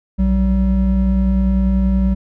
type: tone pair together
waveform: triangle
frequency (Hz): 60.2 / 191.01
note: B1 / G3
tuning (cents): -44 / -45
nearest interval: octave + minor sixth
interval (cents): 1999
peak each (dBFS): -13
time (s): 0.18-2.15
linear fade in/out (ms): 20
effects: none